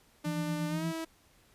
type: tone with pitch glide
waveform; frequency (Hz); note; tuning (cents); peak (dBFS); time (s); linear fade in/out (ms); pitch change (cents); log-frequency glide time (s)
sawtooth; 298 to 325; D4 to E4; +25 to -24; -31; 0.24-1.05; 10; +151; 0.68-0.86
type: tone with tremolo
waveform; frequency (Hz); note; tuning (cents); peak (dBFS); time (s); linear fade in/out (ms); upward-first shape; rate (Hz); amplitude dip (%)
sine; 167.1; E3; +24; -30; 0.25-0.93; 20; sine; 8.5; 55
effects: pink hiss -64 dBFS RMS until 1.54 s + resampled to 32000 Hz